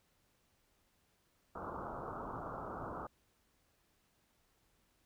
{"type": "low-pass noise", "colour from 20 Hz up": "white", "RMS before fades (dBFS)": -44, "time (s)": [1.55, 3.07], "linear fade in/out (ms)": 5, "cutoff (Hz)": 1400, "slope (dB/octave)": 96, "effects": ["pink hiss -75 dBFS RMS until 5.05 s"]}